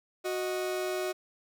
40% pulse tone pair together, 367.9 / 622 Hz, F#4 / D#5, -10 / -1 cents, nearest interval major sixth, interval 909 cents, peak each -31 / -34 dBFS, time 0.24-1.13 s, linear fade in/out 20 ms, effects none

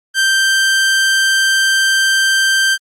sawtooth tone, 1568 Hz, G6, in tune, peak -7 dBFS, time 0.14-2.78 s, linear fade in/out 50 ms, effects low-pass 11000 Hz 12 dB/octave + Opus 48 kbps

